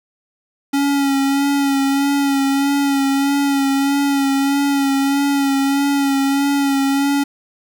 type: tone with vibrato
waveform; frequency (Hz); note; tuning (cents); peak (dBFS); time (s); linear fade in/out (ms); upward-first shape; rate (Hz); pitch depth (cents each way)
square; 277.7; C#4; +3; -15; 0.73-7.24; 10; sine; 1.6; 27
effects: 7-bit